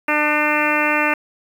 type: harmonic tone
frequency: 299.8 Hz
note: D4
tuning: 36 cents sharp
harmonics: 1 / 2 / 3 / 4 / 5 / 6 / 7 / 8 / 9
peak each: -24 / -24 / -24 / -24 / -24 / -24 / -24 / -24 / -24 dBFS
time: 0.08-1.14 s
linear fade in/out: 5 ms
effects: 7-bit